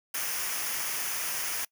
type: noise with comb filter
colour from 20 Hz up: white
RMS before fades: -32 dBFS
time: 0.14-1.65 s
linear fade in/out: 5 ms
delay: 0.25 ms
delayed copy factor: -0.6
effects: noise-tail reverb RT60 0.1 s tail -24 dB re dry